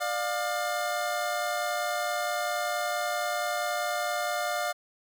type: tone pair together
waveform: 25% pulse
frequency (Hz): 597 / 707.5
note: D5 / F5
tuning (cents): +28 / +22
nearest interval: minor third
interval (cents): 294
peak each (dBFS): -28 / -26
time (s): 0-4.73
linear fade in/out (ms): 20
effects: none